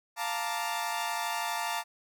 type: chord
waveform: sawtooth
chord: Bb major seventh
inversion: second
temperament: equal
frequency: 698.5 / 880 / 932.3 / 1174.7 Hz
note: F5 / A5 / Bb5 / D6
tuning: 0 / 0 / 0 / 0 cents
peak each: -33 / -31 / -32 / -35 dBFS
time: 0.16-1.84 s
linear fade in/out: 50 ms
effects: none